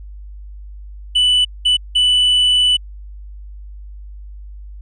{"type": "tone bursts at uneven times", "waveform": "triangle", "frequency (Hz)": 2979, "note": "F#7", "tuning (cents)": 11, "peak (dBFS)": -9, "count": 3, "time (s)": [[1.15, 1.45], [1.65, 1.77], [1.95, 2.77]], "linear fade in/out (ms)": 10, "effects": ["added 50 Hz sine -31 dBFS peak until 4.81 s", "resampled to 22050 Hz"]}